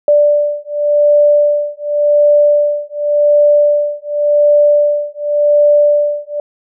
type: beating tone pair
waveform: sine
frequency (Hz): 587.3 / 588.19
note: D5 / D5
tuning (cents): 0 / +3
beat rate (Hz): 0.89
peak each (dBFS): -11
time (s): 0.08-6.4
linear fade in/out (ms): 2
effects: none